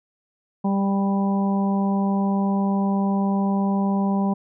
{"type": "harmonic tone with a mistuned harmonic", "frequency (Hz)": 196.9, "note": "G3", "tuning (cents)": 8, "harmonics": [1, 2, 3, 4, 5], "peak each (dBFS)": [-19, -32, -33, -30, -32], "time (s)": [0.64, 4.34], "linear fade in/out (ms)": 10, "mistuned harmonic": 2, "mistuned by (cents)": 15, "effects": []}